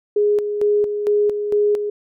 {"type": "tone with tremolo", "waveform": "sine", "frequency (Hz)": 415, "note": "G#4", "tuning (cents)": -1, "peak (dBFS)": -13, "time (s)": [0.16, 1.9], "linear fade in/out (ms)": 5, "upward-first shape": "square", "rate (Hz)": 2.2, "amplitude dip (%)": 55, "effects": []}